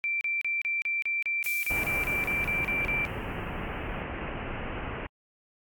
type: tone bursts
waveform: sine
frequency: 2349 Hz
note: D7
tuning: in tune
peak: -26 dBFS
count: 15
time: 0.04-3.052 s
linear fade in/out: 0 ms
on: 170 ms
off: 33 ms
type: noise with exponential decay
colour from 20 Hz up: violet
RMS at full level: -34 dBFS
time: 1.44-4.02 s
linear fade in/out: 0 ms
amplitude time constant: 560 ms
type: low-pass noise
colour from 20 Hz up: pink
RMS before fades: -35 dBFS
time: 1.7-5.07 s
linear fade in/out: 10 ms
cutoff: 2900 Hz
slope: 96 dB/octave
effects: AAC 64 kbps